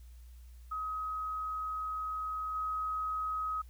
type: tone with level steps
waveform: sine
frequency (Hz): 1267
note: D#6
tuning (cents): +31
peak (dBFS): -34 / -32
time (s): 0.71-3.62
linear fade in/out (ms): 10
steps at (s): 2.54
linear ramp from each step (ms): 20
effects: added 60 Hz sine -49 dBFS peak until 3.69 s + white hiss -68 dBFS RMS until 3.69 s